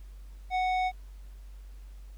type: tone with low-pass filter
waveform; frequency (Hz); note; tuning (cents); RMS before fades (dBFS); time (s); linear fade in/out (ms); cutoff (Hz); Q
square; 740; F#5; 0; -28; 0.5-0.92; 50; 2800; 0.91
effects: added 48 Hz sine -43 dBFS peak until 2.17 s + pink hiss -64 dBFS RMS until 2.17 s